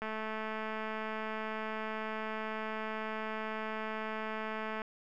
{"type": "click train", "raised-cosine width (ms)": 0.5, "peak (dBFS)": -24, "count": 1047, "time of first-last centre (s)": [0.02, 4.818], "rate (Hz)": 218, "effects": []}